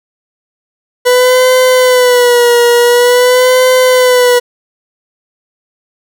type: tone with vibrato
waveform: 40% pulse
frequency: 493.9 Hz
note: B4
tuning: in tune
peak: -4 dBFS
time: 1.05-4.4 s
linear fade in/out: 20 ms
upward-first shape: sine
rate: 0.47 Hz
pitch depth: 59 cents each way
effects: none